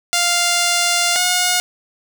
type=tone pair in turn; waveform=5% pulse; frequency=698.5 / 720.2 Hz; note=F5 / F#5; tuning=0 / -47 cents; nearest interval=minor second; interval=53 cents; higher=second; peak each=-3 dBFS; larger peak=neither; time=0.13-1.16 / 1.16-1.6 s; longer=first; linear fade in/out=0 ms; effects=none